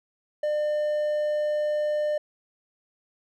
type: tone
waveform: triangle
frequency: 600 Hz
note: D5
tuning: 37 cents sharp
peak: -21 dBFS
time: 0.43-2.18 s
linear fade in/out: 5 ms
effects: none